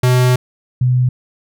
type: tone pair in turn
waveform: square / sine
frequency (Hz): 125.8 / 125.8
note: B2 / B2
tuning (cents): +32 / +32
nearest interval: unison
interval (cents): 0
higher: neither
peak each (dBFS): -10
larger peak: neither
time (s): 0.03-0.36 / 0.81-1.09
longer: first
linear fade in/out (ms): 5
effects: none